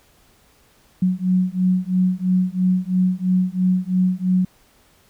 sine beating tone pair, 182.4 / 185.4 Hz, F#3 / F#3, -24 / +4 cents, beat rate 3 Hz, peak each -19 dBFS, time 1.02-4.45 s, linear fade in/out 5 ms, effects pink hiss -56 dBFS RMS until 5.09 s

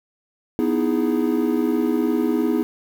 triangle chord, E major seventh, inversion second, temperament equal with one note detuned, 246.9 / 309.7 / 329.6 / 415.3 Hz, B3 / D#4 / E4 / G#4, 0 / -8 / 0 / 0 cents, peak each -20 / -21 / -22 / -23 dBFS, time 0.59-2.63 s, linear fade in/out 0 ms, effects 7-bit

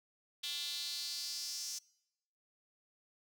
square tone with high-pass filter sweep, 158 Hz, D#3, 27 cents sharp, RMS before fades -41 dBFS, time 0.43-1.79 s, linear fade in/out 10 ms, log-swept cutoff 3500 to 5800 Hz, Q 4.4, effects noise-tail reverb RT60 0.9 s tail -26 dB re dry

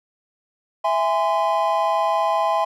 triangle chord, E augmented, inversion none, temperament just, 659.3 / 824.1 / 1030.1 Hz, E5 / G#5 / B#5, 0 / -14 / -27 cents, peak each -20 dBFS, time 0.84-2.65 s, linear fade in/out 10 ms, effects none

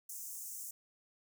pink high-pass noise, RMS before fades -45 dBFS, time 0.09-0.71 s, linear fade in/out 5 ms, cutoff 6300 Hz, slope 48 dB/octave, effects none

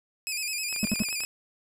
15% pulse tone with vibrato, 2485 Hz, D#7, 3 cents flat, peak -22 dBFS, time 0.27-1.25 s, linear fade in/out 0 ms, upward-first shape square, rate 9.6 Hz, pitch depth 55 cents each way
clicks, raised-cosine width 0.3 ms, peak -25 dBFS, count 12, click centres 0.727 / 0.762 / 0.842 / 0.872 / 0.917 / 0.958 / 0.994 / 1.035 / 1.087 / 1.128 / 1.205 / 1.236 s
triangle tone bursts, 212.8 Hz, G#3, 42 cents sharp, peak -20 dBFS, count 3, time 0.83-1.023 s, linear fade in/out 0 ms, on 21 ms, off 65 ms
effects none

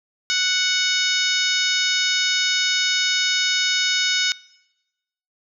harmonic tone, 740 Hz, F#5, in tune, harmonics 2 / 3 / 4 / 5 / 6 / 7 / 8 / 9, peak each -26 / -26 / -27 / -24 / -30 / -25 / -32 / -30 dBFS, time 0.3-4.32 s, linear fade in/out 0 ms, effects noise-tail reverb RT60 1.0 s tail -23 dB re dry

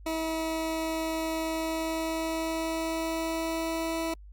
20% pulse tone with pitch glide, 322.1 to 327.2 Hz, E4 to E4, -40 to -13 cents, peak -24 dBFS, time 0.06-4.14 s, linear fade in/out 5 ms, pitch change +27 cents, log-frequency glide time 1.44-3.96 s, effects added 50 Hz sine -45 dBFS peak until 4.32 s + Opus 48 kbps

